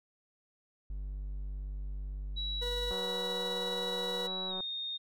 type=tone; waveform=triangle; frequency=49 Hz; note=G1; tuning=in tune; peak=-34 dBFS; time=0.9-2.92 s; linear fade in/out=0 ms
type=tone with pitch glide; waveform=sine; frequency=3900 to 3685 Hz; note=B7 to A#7; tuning=-23 to -21 cents; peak=-35 dBFS; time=2.36-4.98 s; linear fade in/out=20 ms; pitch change=-98 cents; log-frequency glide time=4.48-4.54 s
type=tone with tremolo; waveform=40% pulse; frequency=485.7 Hz; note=B4; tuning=29 cents flat; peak=-35 dBFS; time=2.61-4.28 s; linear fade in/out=20 ms; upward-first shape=triangle; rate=19 Hz; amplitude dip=30%
type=click train; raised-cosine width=1 ms; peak=-30 dBFS; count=318; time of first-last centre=2.91-4.605 s; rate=187 Hz
effects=none